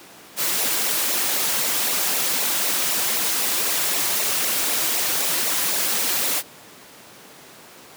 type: noise with flanger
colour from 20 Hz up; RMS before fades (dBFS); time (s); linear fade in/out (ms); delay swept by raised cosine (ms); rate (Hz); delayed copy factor
white; -22; 0.36-6.43; 50; 0.61 to 4.71; 3.9; -0.6
effects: pink hiss -44 dBFS RMS until 7.96 s + high-pass 200 Hz 12 dB/octave